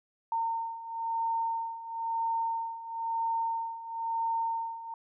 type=beating tone pair; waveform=sine; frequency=912 / 913 Hz; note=A#5 / A#5; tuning=-38 / -36 cents; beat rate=1 Hz; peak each=-35 / -31 dBFS; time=0.32-4.94 s; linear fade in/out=2 ms; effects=none